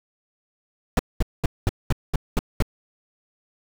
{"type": "noise bursts", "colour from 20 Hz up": "brown", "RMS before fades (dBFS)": -18, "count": 8, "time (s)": [0.97, 2.624], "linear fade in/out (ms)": 2, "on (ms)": 23, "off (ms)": 210, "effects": []}